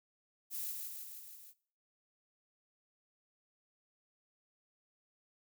violet noise with echo, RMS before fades -40 dBFS, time 0.5-0.74 s, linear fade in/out 50 ms, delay 160 ms, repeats 5, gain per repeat -3 dB, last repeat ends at 1.54 s, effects noise-tail reverb RT60 0.5 s tail -20 dB re dry

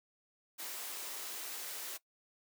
white high-pass noise, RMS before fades -43 dBFS, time 0.58-1.98 s, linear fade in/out 20 ms, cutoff 300 Hz, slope 24 dB/octave, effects noise-tail reverb RT60 0.1 s tail -19 dB re dry

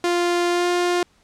sawtooth tone with pitch glide, 349.2 to 353.1 Hz, F4 to F4, 0 to +19 cents, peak -14 dBFS, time 0.04-1.03 s, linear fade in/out 2 ms, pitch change +19 cents, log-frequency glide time 0.5-0.67 s, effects pink hiss -59 dBFS RMS until 1.23 s + low-pass 8000 Hz 12 dB/octave

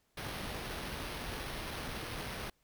pink noise with sample-and-hold, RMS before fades -41 dBFS, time 0.17-2.5 s, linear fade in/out 5 ms, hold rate 7350 Hz, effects pink hiss -75 dBFS RMS until 2.63 s

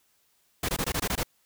pink noise bursts, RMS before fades -28 dBFS, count 8, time 0.63-1.233 s, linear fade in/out 5 ms, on 57 ms, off 21 ms, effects white hiss -68 dBFS RMS until 1.45 s

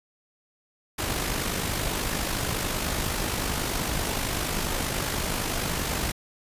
pink noise with amplitude modulation, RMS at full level -26 dBFS, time 0.98-6.12 s, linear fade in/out 10 ms, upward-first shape sine, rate 50.5 Hz, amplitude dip 45%, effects resampled to 32000 Hz

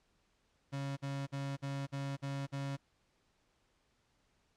35% pulse tone bursts, 138.59 Hz, C#3, in tune, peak -35 dBFS, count 7, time 0.72-2.77 s, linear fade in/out 20 ms, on 250 ms, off 50 ms, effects pink hiss -75 dBFS RMS until 4.56 s + low-pass 7000 Hz 12 dB/octave

